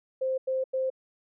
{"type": "tone bursts", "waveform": "sine", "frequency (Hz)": 523.3, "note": "C5", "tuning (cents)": 0, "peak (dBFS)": -25, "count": 3, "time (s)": [0.21, 0.902], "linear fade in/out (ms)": 10, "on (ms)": 170, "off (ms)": 91, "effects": []}